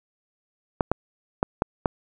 clicks, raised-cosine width 1 ms, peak -6 dBFS, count 5, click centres 0.808 / 0.916 / 1.429 / 1.621 / 1.858 s, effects none

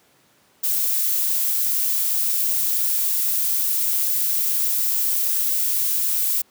violet noise, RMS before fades -21 dBFS, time 0.63-6.42 s, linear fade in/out 10 ms, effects pink hiss -58 dBFS RMS until 6.5 s + high-pass 150 Hz 12 dB/octave

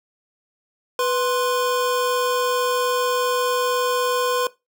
square tone pair together, 493.9 / 1047.4 Hz, B4 / C6, 0 / +1 cents, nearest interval octave + minor second, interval 1301 cents, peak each -21 / -24 dBFS, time 0.99-4.47 s, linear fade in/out 2 ms, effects noise-tail reverb RT60 0.2 s tail -18 dB re dry

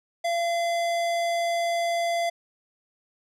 sine tone with hard clipping, 683 Hz, F5, 39 cents flat, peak -25 dBFS, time 0.24-2.3 s, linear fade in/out 10 ms, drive 18 dB, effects none

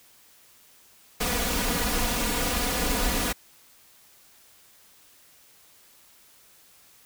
pink noise with comb filter, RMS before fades -26 dBFS, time 1.2-3.33 s, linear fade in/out 10 ms, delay 4.1 ms, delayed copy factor +1, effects white hiss -56 dBFS RMS until 7.05 s

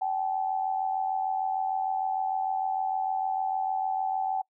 sine tone pair together, 766 / 852.6 Hz, G5 / G#5, -40 / +45 cents, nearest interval major second, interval 185 cents, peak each -27 / -32 dBFS, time 0.01-4.42 s, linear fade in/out 10 ms, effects noise-tail reverb RT60 0.1 s tail -25 dB re dry

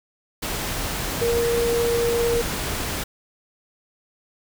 sine tone in noise, 470 Hz, A#4, 14 cents sharp, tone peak -19 dBFS, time 1.21-2.42 s, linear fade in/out 10 ms, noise pink, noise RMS -27 dBFS, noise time 0.42-3.04 s, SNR +5 dB, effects none

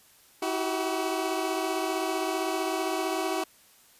20% pulse tone cluster, 323.3 / 374.6 / 390.1 Hz, E4 / F#4 / G4, -34 / +21 / -8 cents, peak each -26 / -25 / -33 dBFS, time 0.42-3.44 s, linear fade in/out 5 ms, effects white hiss -58 dBFS RMS until 3.99 s + resampled to 32000 Hz

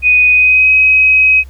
sine tone with pitch glide, 2489 to 2535 Hz, D#7 to D#7, 0 to +32 cents, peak -5 dBFS, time 0.02-1.44 s, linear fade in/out 50 ms, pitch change +32 cents, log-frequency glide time 0.31-0.71 s, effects added 66 Hz sine -30 dBFS peak until 1.49 s + pink hiss -49 dBFS RMS until 1.49 s

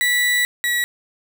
35% pulse tone pair in turn, 1959 / 1932 Hz, B6 / B6, -15 / -39 cents, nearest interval unison, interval 24 cents, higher first, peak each -14 / -16 dBFS, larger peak first, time 0.01-0.45 / 0.64-0.84 s, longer first, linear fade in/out 0 ms, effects 7-bit

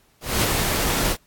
pink noise with ADSR envelope, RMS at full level -19 dBFS, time 0.21-1.17 s, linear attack 210 ms, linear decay 49 ms, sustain -3 dB, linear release 59 ms, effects pink hiss -60 dBFS RMS until 1.26 s + AAC 64 kbps

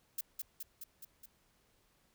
violet noise with echo, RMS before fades -37 dBFS, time 0.18-0.21 s, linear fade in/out 5 ms, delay 210 ms, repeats 5, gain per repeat -3 dB, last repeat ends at 1.26 s, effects pink hiss -72 dBFS RMS until 2.14 s

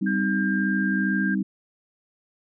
sine chord, C minor, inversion second, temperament equal with one note detuned, 196 / 258.3 / 311.1 Hz, G3 / C4 / Eb4, 0 / -22 / 0 cents, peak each -23 / -29 / -29 dBFS, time 0.01-1.43 s, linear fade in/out 10 ms
sine tone, 1599 Hz, G6, 34 cents sharp, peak -26 dBFS, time 0.06-1.35 s, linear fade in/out 10 ms
effects none

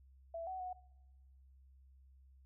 sine tone with pitch steps, 665 / 750 / 733 Hz, E5 / F#5 / F#5, +15 / +23 / -16 cents, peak -40 dBFS, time 0.34-0.73 s, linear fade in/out 5 ms, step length 130 ms, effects noise-tail reverb RT60 1.0 s tail -21 dB re dry + added 66 Hz sine -60 dBFS peak until 2.45 s

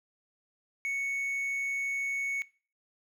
triangle tone, 2217 Hz, C#7, in tune, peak -28 dBFS, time 0.85-2.42 s, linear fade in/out 0 ms, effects noise-tail reverb RT60 0.4 s tail -21 dB re dry

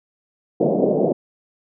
white band-pass noise, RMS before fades -18 dBFS, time 0.6-1.13 s, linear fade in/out 10 ms, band 150 to 640 Hz, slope 48 dB/octave, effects none

